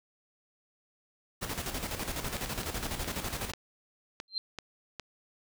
pink noise with tremolo, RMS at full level -34 dBFS, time 1.41-3.52 s, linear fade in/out 20 ms, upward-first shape square, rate 12 Hz, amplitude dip 55%
clicks, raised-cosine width 0.2 ms, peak -21 dBFS, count 8, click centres 2.368 / 2.46 / 2.633 / 3.045 / 3.536 / 4.201 / 4.587 / 4.997 s
sine tone with exponential growth, 4148 Hz, C8, 16 cents flat, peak -26 dBFS, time 4.28-4.38 s, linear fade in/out 1 ms, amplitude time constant 20 ms
effects none

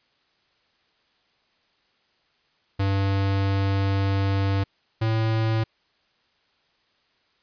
square tone pair in turn, 98 / 111.39 Hz, G2 / A2, 0 / +22 cents, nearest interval major second, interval 222 cents, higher second, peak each -21 dBFS, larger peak neither, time 2.79-4.64 / 5.01-5.64 s, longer first, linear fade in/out 10 ms, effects white hiss -66 dBFS RMS until 7.42 s + resampled to 11025 Hz

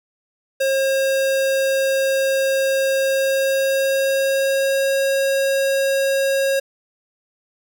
square tone with pitch glide, 538 to 544.3 Hz, C5 to C#5, +48 to -32 cents, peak -17 dBFS, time 0.6-6.6 s, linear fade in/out 10 ms, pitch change +20 cents, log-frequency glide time 2.99-4.95 s, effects none

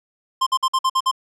square tone bursts, 1050 Hz, C6, 6 cents sharp, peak -16 dBFS, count 7, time 0.41-1.114 s, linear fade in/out 10 ms, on 56 ms, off 52 ms, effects low-pass 8000 Hz 12 dB/octave

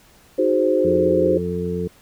sine chord, Ab dominant seventh, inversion second, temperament equal, 311.1 / 370 / 415.3 / 523.3 Hz, Eb4 / Gb4 / Ab4 / C5, 0 / 0 / 0 / 0 cents, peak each -22 / -20 / -24 / -18 dBFS, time 0.38-1.38 s, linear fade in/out 10 ms
harmonic tone, 88.3 Hz, F2, 20 cents sharp, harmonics 1 / 2 / 3 / 4 / 5, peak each -31 / -25 / -37 / -31 / -25 dBFS, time 0.84-1.88 s, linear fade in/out 10 ms
effects pink hiss -52 dBFS RMS until 2.01 s

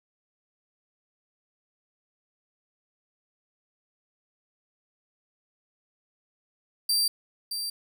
sawtooth tone with echo, 4699 Hz, D8, in tune, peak -19 dBFS, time 6.89-7.08 s, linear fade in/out 5 ms, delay 620 ms, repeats 1, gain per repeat -8 dB, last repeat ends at 7.7 s, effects none

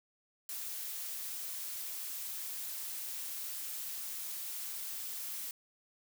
blue noise, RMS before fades -41 dBFS, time 0.49-5.51 s, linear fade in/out 2 ms, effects none

